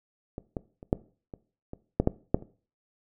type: clicks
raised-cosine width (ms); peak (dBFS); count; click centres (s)
2; -22 / -18 / -30 / -9 / -26 / -24 / -8 / -8 / -7 / -30; 10; 0.381 / 0.568 / 0.829 / 0.929 / 1.338 / 1.734 / 2 / 2.074 / 2.345 / 2.424
effects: noise-tail reverb RT60 0.4 s tail -19 dB re dry